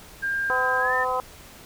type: tone with pitch glide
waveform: sine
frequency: 1600 to 1795.9 Hz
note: G6 to A6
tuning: +35 to +35 cents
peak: -23 dBFS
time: 0.22-1.05 s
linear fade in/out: 20 ms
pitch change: +200 cents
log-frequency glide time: 0.79-0.94 s
type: harmonic tone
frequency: 254.7 Hz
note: C4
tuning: 46 cents flat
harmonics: 2 / 3 / 4 / 5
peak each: -28 / -29 / -26 / -30 dBFS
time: 0.5-1.2 s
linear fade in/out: 0 ms
effects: pink hiss -46 dBFS RMS until 1.65 s